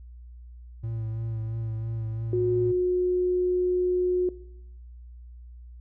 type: tone with vibrato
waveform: triangle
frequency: 112.3 Hz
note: A2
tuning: 36 cents sharp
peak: -27 dBFS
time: 0.83-2.72 s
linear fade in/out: 10 ms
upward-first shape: sine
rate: 3 Hz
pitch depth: 27 cents each way
type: tone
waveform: sine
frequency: 362 Hz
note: F#4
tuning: 38 cents flat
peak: -22 dBFS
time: 2.33-4.29 s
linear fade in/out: 2 ms
effects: noise-tail reverb RT60 0.8 s tail -19 dB re dry + added 60 Hz sine -42 dBFS peak until 5.8 s